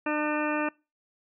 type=harmonic tone with a mistuned harmonic; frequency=301 Hz; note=D4; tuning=43 cents sharp; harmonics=1 / 2 / 3 / 4 / 5 / 6 / 8 / 9; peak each=-29 / -32 / -34 / -35 / -36 / -37 / -38 / -39 dBFS; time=0.06-0.69 s; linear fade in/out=5 ms; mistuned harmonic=9; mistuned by=-17 cents; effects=noise-tail reverb RT60 0.3 s tail -26 dB re dry